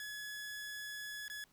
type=tone with dropouts; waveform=sawtooth; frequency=1696 Hz; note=G#6; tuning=36 cents sharp; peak=-39 dBFS; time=0-1.44 s; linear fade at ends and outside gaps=1 ms; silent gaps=1.281-1.299 s; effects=pink hiss -70 dBFS RMS until 1.52 s